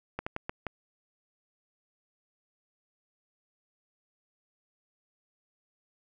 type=slowing click train; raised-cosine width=0.5 ms; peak=-18 dBFS; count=5; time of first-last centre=0.19-0.667 s; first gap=75 ms; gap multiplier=1.32; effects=none